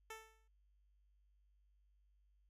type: tone with exponential decay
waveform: 10% pulse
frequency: 442 Hz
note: A4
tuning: 8 cents sharp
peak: -38 dBFS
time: 0.1-0.48 s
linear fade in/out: 5 ms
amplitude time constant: 82 ms
effects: added 50 Hz sine -70 dBFS peak until 2.49 s + resampled to 32000 Hz